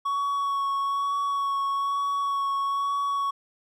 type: tone with vibrato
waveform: triangle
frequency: 1116 Hz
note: C#6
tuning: 11 cents sharp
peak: -22 dBFS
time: 0.05-3.31 s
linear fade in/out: 10 ms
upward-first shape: sine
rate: 1.1 Hz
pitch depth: 14 cents each way
effects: none